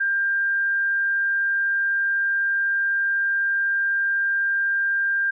sine tone, 1594 Hz, G6, 28 cents sharp, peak -19 dBFS, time 0-5.31 s, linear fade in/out 10 ms, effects none

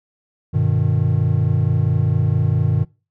triangle chord, G augmented, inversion none, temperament just, 98 / 122.5 / 153.12 Hz, G2 / B2 / D#3, 0 / -14 / -27 cents, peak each -17 dBFS, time 0.53-2.85 s, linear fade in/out 20 ms, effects noise-tail reverb RT60 0.3 s tail -22 dB re dry

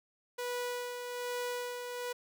sawtooth tone with tremolo, 490 Hz, B4, 14 cents flat, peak -30 dBFS, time 0.38-2.13 s, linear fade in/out 10 ms, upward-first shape sine, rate 1.2 Hz, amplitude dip 45%, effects none

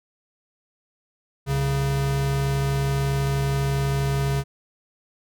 square tone pair together, 65.41 / 137.72 Hz, C2 / C#3, 0 / -11 cents, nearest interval octave + minor second, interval 1289 cents, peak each -30 / -22 dBFS, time 1.46-4.44 s, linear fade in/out 50 ms, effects none

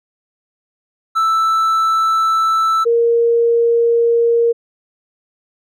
triangle / sine tone pair in turn, 1321 / 467 Hz, E6 / A#4, +3 / +3 cents, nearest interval octave + tritone, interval 1800 cents, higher first, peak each -10 dBFS, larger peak neither, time 1.15-2.85 / 2.85-4.53 s, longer first, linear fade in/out 20 ms, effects none

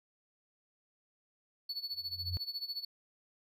triangle tone with tremolo, 4435 Hz, C#8, in tune, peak -33 dBFS, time 1.69-2.85 s, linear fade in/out 5 ms, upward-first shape sine, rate 14 Hz, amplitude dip 85%
sine tone with exponential growth, 89.4 Hz, F2, 41 cents sharp, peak -31 dBFS, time 1.91-2.37 s, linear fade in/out 0 ms, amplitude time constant 100 ms
effects none

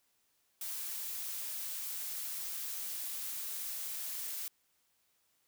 blue noise, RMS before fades -40 dBFS, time 0.61-4.48 s, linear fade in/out 2 ms, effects white hiss -75 dBFS RMS until 5.47 s

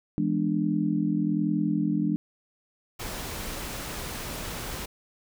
sine chord, E dominant seventh, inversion none, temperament just, 164.81 / 206 / 247.2 / 296.7 Hz, E3 / G#3 / B3 / D4, 0 / -14 / +2 / +18 cents, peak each -29 / -27 / -33 / -27 dBFS, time 0.18-2.16 s, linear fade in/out 0 ms
pink noise, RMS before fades -35 dBFS, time 2.99-4.86 s, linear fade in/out 10 ms
effects none

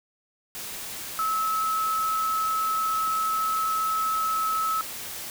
sine tone in noise, 1296 Hz, E6, 30 cents flat, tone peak -23 dBFS, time 1.19-4.81 s, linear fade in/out 0 ms, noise white, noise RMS -36 dBFS, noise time 0.55-5.3 s, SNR +10 dB, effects none

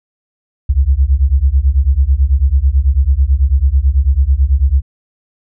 sine beating tone pair, 63.5 / 72.6 Hz, B1 / D2, +49 / -19 cents, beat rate 9.1 Hz, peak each -11 dBFS, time 0.69-4.82 s, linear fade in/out 10 ms, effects none

